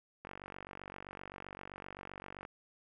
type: click train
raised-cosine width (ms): 0.5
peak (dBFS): -30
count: 106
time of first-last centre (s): 0.25-2.451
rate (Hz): 47.7
effects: none